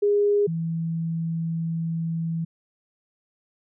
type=tone pair in turn; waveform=sine; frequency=410 / 164.6 Hz; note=G#4 / E3; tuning=-22 / -2 cents; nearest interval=octave + major third; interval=1580 cents; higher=first; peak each=-17 / -24 dBFS; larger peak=first; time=0.02-0.47 / 0.47-2.45 s; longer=second; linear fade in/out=10 ms; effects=none